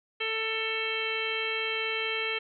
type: harmonic tone with a mistuned harmonic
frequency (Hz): 443.9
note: A4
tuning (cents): +15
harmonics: 1 / 2 / 3 / 4 / 5 / 6 / 7 / 9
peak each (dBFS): -35 / -44 / -39 / -39 / -34 / -34 / -35 / -44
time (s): 0.2-2.39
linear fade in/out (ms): 10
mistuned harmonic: 7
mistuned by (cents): +24
effects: none